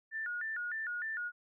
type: tone with vibrato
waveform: sine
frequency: 1600 Hz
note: G6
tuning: 35 cents sharp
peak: -35 dBFS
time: 0.11-1.32 s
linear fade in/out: 50 ms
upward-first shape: square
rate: 3.3 Hz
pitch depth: 180 cents each way
effects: none